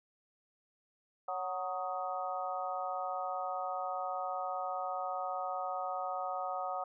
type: harmonic tone with a mistuned harmonic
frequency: 185 Hz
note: F#3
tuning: in tune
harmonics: 3 / 4 / 5 / 6 / 7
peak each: -42 / -37 / -45 / -47 / -40 dBFS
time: 1.28-6.84 s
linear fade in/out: 5 ms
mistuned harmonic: 7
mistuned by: -60 cents
effects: none